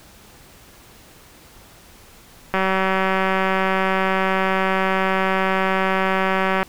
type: click train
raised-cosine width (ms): 0.5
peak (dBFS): -5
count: 778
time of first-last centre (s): 2.54-6.629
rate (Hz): 190
effects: pink hiss -47 dBFS RMS until 6.68 s